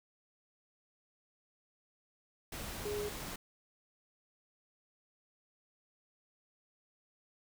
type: tone in noise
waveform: sine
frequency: 415.3 Hz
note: G#4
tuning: in tune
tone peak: -36 dBFS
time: 2.85-3.09 s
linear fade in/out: 5 ms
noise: pink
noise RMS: -43 dBFS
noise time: 2.52-3.36 s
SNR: +4 dB
effects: none